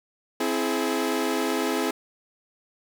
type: chord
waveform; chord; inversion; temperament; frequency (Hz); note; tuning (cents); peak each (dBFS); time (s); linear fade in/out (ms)
sawtooth; C augmented; none; equal with one note detuned; 261.6 / 329.6 / 422.1; C4 / E4 / G#4; 0 / 0 / +28; -24; 0.4-1.91; 5
effects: none